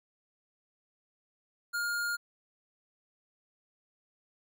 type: tone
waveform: square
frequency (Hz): 1416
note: F6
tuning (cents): +23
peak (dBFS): -31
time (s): 1.73-2.17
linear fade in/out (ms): 20
effects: none